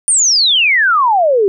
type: exponential sweep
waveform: sine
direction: down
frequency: 9397 to 377.8 Hz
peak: -8 dBFS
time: 0.08-1.48 s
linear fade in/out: 0 ms
effects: none